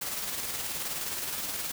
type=noise with tremolo; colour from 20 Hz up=white; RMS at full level=-33 dBFS; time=0.01-1.72 s; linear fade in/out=10 ms; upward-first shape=square; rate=19 Hz; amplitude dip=30%; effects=none